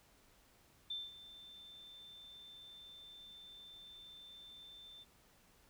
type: tone with ADSR envelope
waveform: sine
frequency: 3554 Hz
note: A7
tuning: 17 cents sharp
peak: -38 dBFS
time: 0.9-5.05 s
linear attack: 7 ms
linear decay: 200 ms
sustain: -15 dB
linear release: 31 ms
effects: pink hiss -68 dBFS RMS until 5.69 s